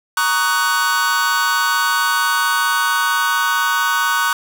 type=chord; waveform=45% pulse; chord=D# minor seventh; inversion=second; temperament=just; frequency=933.4 / 1120.1 / 1244.5 / 1493.4 Hz; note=A#5 / C#6 / D#6 / F#6; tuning=+2 / +18 / 0 / +16 cents; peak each=-23 / -20 / -23 / -18 dBFS; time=0.17-4.33 s; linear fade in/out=2 ms; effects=none